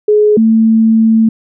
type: tone pair in turn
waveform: sine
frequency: 421.1 / 223.1 Hz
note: G#4 / A3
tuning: +24 / +24 cents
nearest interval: major seventh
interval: 1100 cents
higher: first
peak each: -5 dBFS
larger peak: neither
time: 0.08-0.37 / 0.37-1.29 s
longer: second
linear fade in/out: 5 ms
effects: none